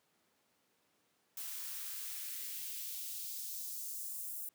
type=noise with high-pass filter sweep; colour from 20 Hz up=blue; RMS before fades=-43 dBFS; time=1.37-4.49 s; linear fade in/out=2 ms; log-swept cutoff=850 to 10000 Hz; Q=1.1; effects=pink hiss -75 dBFS RMS until 4.54 s + high-pass 200 Hz 12 dB/octave